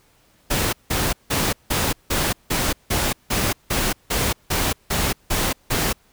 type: noise bursts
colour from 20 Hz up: pink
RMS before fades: -21 dBFS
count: 14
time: 0.5-5.93 s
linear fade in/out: 10 ms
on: 230 ms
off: 170 ms
effects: pink hiss -58 dBFS RMS until 6.12 s